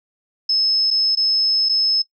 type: tone with dropouts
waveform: sine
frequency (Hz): 5200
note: E8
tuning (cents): -24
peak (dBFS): -15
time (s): 0.49-2.02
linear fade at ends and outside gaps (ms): 5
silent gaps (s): 0.905-0.91 / 1.152-1.171 / 1.688-1.694
effects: noise-tail reverb RT60 0.1 s tail -18 dB re dry